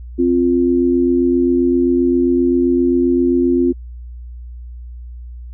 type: tone pair together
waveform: sine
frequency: 261.6 / 349.2 Hz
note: C4 / F4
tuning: 0 / 0 cents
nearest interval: perfect fourth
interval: 500 cents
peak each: -14 dBFS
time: 0.18-3.73 s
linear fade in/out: 20 ms
effects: added 60 Hz sine -29 dBFS peak until 5.53 s